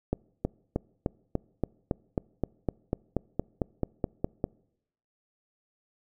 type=accelerating click train; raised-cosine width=2 ms; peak=-13 dBFS; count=18; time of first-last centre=0.13-4.441 s; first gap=320 ms; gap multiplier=0.97; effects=noise-tail reverb RT60 0.8 s tail -26 dB re dry